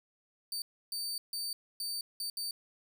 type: tone bursts at uneven times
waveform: sawtooth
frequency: 4598 Hz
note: D8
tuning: 37 cents flat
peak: -32 dBFS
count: 6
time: 0.52-0.62 / 0.92-1.18 / 1.33-1.53 / 1.8-2.01 / 2.2-2.3 / 2.37-2.51 s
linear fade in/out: 2 ms
effects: none